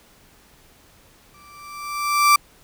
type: tone with exponential growth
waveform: 35% pulse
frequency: 1171 Hz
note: D6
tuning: 5 cents flat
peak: -8 dBFS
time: 1.34-2.36 s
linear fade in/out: 5 ms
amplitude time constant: 220 ms
effects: pink hiss -53 dBFS RMS until 2.63 s